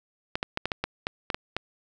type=clicks; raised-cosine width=0.3 ms; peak=-11 dBFS; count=10; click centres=0.355 / 0.429 / 0.574 / 0.656 / 0.718 / 0.84 / 1.069 / 1.302 / 1.345 / 1.566 s; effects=none